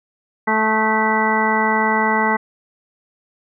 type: harmonic tone with a mistuned harmonic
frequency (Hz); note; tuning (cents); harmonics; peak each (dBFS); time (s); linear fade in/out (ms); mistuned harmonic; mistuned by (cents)
218.6; A3; -11; 1 / 2 / 3 / 4 / 5 / 6 / 7 / 9; -22 / -24 / -28 / -19 / -23 / -29 / -25 / -21; 0.47-2.37; 10; 6; -32
effects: none